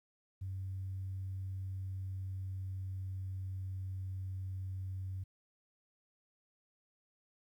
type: tone with pitch glide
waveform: sine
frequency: 95.1 to 94.33 Hz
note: F#2 to F#2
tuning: +48 to +34 cents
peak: -37 dBFS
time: 0.41-5.24 s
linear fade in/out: 10 ms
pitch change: -14 cents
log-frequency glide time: 1.32-4.51 s
effects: tanh soft clip ceiling -33 dBFS + 12-bit